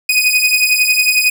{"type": "beating tone pair", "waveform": "sawtooth", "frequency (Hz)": [2489, 2500], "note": ["D#7", "D#7"], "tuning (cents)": [0, 8], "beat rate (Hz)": 11, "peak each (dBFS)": -10, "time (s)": [0.09, 1.3], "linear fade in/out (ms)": 5, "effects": []}